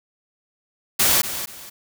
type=noise with echo; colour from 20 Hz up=white; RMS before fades=-17 dBFS; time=0.99-1.22 s; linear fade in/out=10 ms; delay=240 ms; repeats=2; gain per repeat=-11 dB; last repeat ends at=1.7 s; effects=none